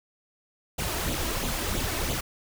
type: noise with flanger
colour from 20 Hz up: pink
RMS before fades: -29 dBFS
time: 0.78-2.21 s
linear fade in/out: 10 ms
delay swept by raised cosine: 0.27 to 3.17 ms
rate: 3 Hz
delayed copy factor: +0.6
effects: none